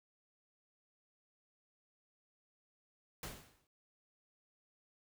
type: noise with exponential decay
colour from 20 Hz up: pink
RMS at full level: -42 dBFS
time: 3.23-3.67 s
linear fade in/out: 2 ms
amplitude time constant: 95 ms
effects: none